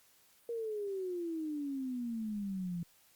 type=exponential sweep; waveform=sine; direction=down; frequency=474 to 169 Hz; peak=-35 dBFS; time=0.49-2.83 s; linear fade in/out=2 ms; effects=white hiss -66 dBFS RMS until 3.15 s + Opus 48 kbps